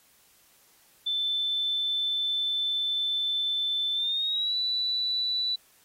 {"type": "tone with pitch glide", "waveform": "sine", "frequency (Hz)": [3530, 3962], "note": ["A7", "B7"], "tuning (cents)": [5, 5], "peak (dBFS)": -25, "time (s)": [1.06, 5.56], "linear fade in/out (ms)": 10, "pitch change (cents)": 200, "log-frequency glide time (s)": [3.94, 4.56], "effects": ["white hiss -61 dBFS RMS until 5.84 s", "AAC 48 kbps"]}